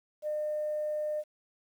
sine tone, 605 Hz, D#5, 49 cents flat, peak -29 dBFS, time 0.22-1.24 s, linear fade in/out 50 ms, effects tanh soft clip ceiling -25 dBFS + 10-bit

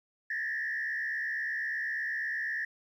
sine tone with frequency modulation, 1800 Hz, A6, 39 cents sharp, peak -30 dBFS, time 0.3-2.65 s, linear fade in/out 5 ms, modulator 68.2 Hz, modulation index 1.5, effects tanh soft clip ceiling -26 dBFS + 11-bit

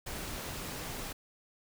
pink noise, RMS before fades -40 dBFS, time 0.06-1.13 s, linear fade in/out 10 ms, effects none

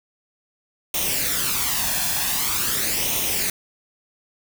white noise with flanger, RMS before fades -23 dBFS, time 0.94-3.5 s, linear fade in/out 2 ms, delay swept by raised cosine 0.32 to 1.19 ms, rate 0.45 Hz, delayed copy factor +0.6, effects none

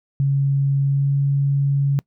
sine tone with pitch glide, 138.59 to 139.8 Hz, C#3 to C#3, 0 to +15 cents, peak -15 dBFS, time 0.2-1.99 s, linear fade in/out 0 ms, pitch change +15 cents, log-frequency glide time 0.82-1.15 s, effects noise-tail reverb RT60 0.1 s tail -24 dB re dry

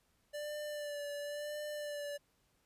square tone with vibrato, 587.3 Hz, D5, in tune, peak -40 dBFS, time 0.33-2.18 s, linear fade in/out 20 ms, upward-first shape sine, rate 0.96 Hz, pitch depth 28 cents each way, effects pink hiss -75 dBFS RMS until 2.65 s + resampled to 32000 Hz

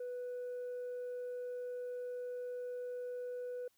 sine tone, 493.9 Hz, B4, in tune, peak -37 dBFS, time 0-3.68 s, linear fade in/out 5 ms, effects tanh soft clip ceiling -38 dBFS + white hiss -75 dBFS RMS until 3.77 s

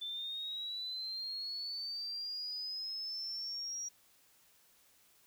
sine linear sweep, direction up, 3520 to 5710 Hz, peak -38 dBFS, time 0.01-3.89 s, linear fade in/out 10 ms, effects white hiss -67 dBFS RMS until 5.26 s

